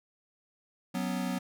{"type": "chord", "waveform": "square", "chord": "F# suspended fourth", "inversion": "none", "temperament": "equal", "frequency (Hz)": [185, 246.9, 277.2], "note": ["F#3", "B3", "C#4"], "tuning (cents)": [0, 0, 0], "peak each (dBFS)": [-34, -35, -40], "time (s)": [0.94, 1.39], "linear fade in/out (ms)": 10, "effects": []}